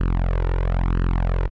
sawtooth tone with flanger, 43.65 Hz, F1, in tune, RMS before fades -20 dBFS, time 0-1.48 s, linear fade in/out 10 ms, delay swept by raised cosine 0.67 to 2.17 ms, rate 1 Hz, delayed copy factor +0.9, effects low-pass 2000 Hz 12 dB/octave + AAC 48 kbps

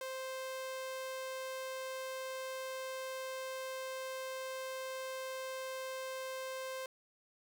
sawtooth tone, 523.3 Hz, C5, in tune, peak -36 dBFS, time 0.01-6.86 s, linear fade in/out 2 ms, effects none

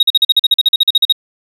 sine tone bursts, 3778 Hz, A#7, 22 cents sharp, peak -3 dBFS, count 16, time 0-1.125 s, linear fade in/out 5 ms, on 30 ms, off 43 ms, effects tanh soft clip ceiling -4 dBFS + 7-bit

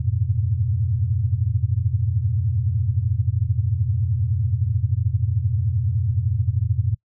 sine tone cluster, 86.4 / 99.2 / 108.9 / 122.3 Hz, F2 / G2 / A2 / B2, -18 / +21 / -17 / -16 cents, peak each -24 dBFS, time 0-6.95 s, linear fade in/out 10 ms, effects noise-tail reverb RT60 0.1 s tail -25 dB re dry

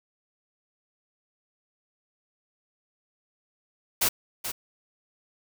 white noise with echo, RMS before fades -23 dBFS, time 4.01-4.09 s, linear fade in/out 10 ms, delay 430 ms, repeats 1, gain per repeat -9 dB, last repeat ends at 4.52 s, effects none

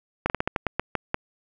slowing click train, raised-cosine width 0.5 ms, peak -8 dBFS, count 10, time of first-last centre 0.26-1.144 s, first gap 39 ms, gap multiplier 1.22, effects none

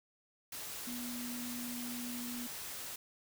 sine tone in noise, 242.9 Hz, B3, 29 cents flat, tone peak -41 dBFS, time 0.87-2.47 s, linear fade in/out 5 ms, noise white, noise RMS -44 dBFS, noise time 0.52-2.96 s, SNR 0 dB, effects none

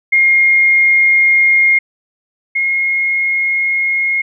sine tone pair in turn, 2134 / 2151 Hz, C7 / C7, +34 / +47 cents, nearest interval unison, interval 13 cents, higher second, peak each -7 / -12 dBFS, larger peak first, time 0.12-1.79 / 2.55-4.22 s, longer neither, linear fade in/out 10 ms, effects none

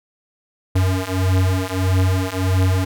square beating tone pair, 92.5 / 94.1 Hz, F#2 / F#2, 0 / +30 cents, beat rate 1.6 Hz, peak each -20 / -19 dBFS, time 0.75-2.85 s, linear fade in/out 10 ms, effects none

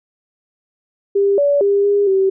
sine tone with pitch steps, 398.9 / 572 / 401.2 / 405.7 / 384.8 Hz, G4 / D5 / G4 / G#4 / G4, +30 / -46 / +40 / -41 / -32 cents, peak -11 dBFS, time 1.15-2.3 s, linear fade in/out 10 ms, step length 230 ms, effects none

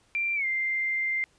sine tone with pitch glide, 2363 to 2093 Hz, D7 to C7, +10 to 0 cents, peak -25 dBFS, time 0.15-1.24 s, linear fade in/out 0 ms, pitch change -210 cents, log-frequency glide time 0.35-0.46 s, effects pink hiss -64 dBFS RMS until 1.38 s + resampled to 22050 Hz

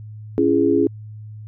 sine chord, C# minor, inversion none, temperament equal with one note detuned, 277.2 / 337.1 / 415.3 Hz, C#4 / E4 / G#4, 0 / +39 / 0 cents, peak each -18 / -18 / -18 dBFS, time 0.38-0.87 s, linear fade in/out 0 ms, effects added 107 Hz sine -33 dBFS peak until 1.47 s

